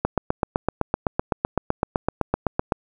click train, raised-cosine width 1 ms, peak -5 dBFS, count 22, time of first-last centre 0.05-2.722 s, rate 7.86 Hz, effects none

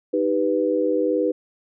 sine chord, Eb augmented, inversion none, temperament equal, 311.1 / 392 / 493.9 Hz, Eb4 / G4 / B4, 0 / 0 / 0 cents, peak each -23 / -24 / -21 dBFS, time 0.13-1.32 s, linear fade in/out 10 ms, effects none

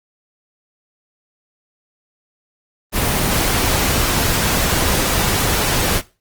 pink noise, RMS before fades -17 dBFS, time 2.92-6.02 s, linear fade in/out 50 ms, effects noise-tail reverb RT60 0.3 s tail -19 dB re dry + Opus 24 kbps

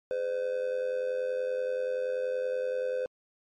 triangle tone with amplitude modulation, 509 Hz, C5, 48 cents flat, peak -23 dBFS, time 0.11-3.06 s, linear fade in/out 0 ms, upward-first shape sine, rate 90.5 Hz, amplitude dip 70%, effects MP3 48 kbps

